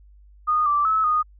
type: tone with pitch steps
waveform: sine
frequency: 1231 / 1169 / 1297 / 1235 Hz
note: D#6 / D6 / E6 / D#6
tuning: -19 / -8 / -28 / -13 cents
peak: -17 dBFS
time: 0.47-1.23 s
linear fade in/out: 20 ms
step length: 190 ms
effects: added 50 Hz sine -47 dBFS peak until 1.39 s